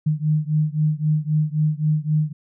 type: beating tone pair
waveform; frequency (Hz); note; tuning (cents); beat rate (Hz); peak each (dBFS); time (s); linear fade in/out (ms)
sine; 151.6 / 155.4; D#3 / D#3; -45 / -2; 3.8; -20 / -21; 0.06-2.33; 10
effects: none